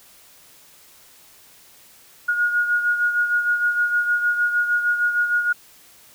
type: beating tone pair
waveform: sine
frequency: 1438 / 1444.5 Hz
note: F#6 / F#6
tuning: -50 / -42 cents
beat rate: 6.5 Hz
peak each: -18 / -26 dBFS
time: 2.28-5.53 s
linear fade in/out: 10 ms
effects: white hiss -50 dBFS RMS until 6.14 s